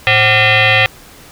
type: tone with frequency modulation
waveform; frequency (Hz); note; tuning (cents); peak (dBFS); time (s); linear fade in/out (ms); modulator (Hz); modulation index
sine; 110.7; A2; +11; -7; 0.07-0.86; 0; 643; 4.7
effects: pink hiss -39 dBFS RMS until 1.31 s